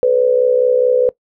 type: tone with amplitude modulation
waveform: sine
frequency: 500 Hz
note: B4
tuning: 21 cents sharp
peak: -6 dBFS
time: 0.03-1.09 s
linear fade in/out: 0 ms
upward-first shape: sine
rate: 64.7 Hz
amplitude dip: 75%
effects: noise-tail reverb RT60 0.1 s tail -20 dB re dry